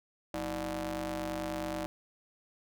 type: ring-modulated tone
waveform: sawtooth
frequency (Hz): 137.3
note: C#3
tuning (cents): -16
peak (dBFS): -27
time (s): 0.34-1.86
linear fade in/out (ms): 0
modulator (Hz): 456
effects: none